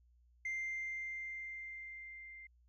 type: tone with level ramp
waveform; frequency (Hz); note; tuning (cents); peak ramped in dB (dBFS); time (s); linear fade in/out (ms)
sine; 2093; C7; 0; -34 to -50; 0.45-2.47; 5
effects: tanh soft clip ceiling -35 dBFS + added 60 Hz sine -65 dBFS peak until 2.68 s